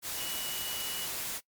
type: tone in noise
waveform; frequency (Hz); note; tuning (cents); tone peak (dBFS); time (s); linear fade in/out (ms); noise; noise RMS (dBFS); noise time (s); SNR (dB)
sine; 2929; F#7; -18; -40; 0.16-1.09; 50; white; -36; 0.02-1.41; -7
effects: noise-tail reverb RT60 0.1 s tail -21 dB re dry + MP3 96 kbps